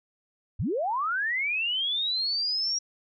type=linear sweep; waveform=sine; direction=up; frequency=58.27 to 5680 Hz; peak=-25 dBFS; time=0.59-2.79 s; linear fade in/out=10 ms; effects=none